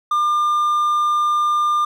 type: tone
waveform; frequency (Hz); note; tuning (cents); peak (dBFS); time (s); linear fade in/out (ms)
triangle; 1200; D6; +37; -13; 0.11-1.85; 5
effects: none